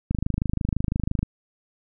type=click train; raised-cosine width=5 ms; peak=-11 dBFS; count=30; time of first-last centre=0.11-1.23 s; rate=25.9 Hz; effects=none